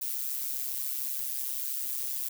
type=noise with amplitude modulation; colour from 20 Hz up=violet; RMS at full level=-30 dBFS; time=0.01-2.29 s; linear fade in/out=10 ms; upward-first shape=sine; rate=133 Hz; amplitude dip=75%; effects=none